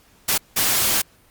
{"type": "noise bursts at uneven times", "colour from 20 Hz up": "white", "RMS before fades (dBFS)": -19, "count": 2, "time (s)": [[0.28, 0.38], [0.56, 1.02]], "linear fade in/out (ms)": 10, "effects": ["pink hiss -55 dBFS RMS until 1.3 s", "Opus 48 kbps"]}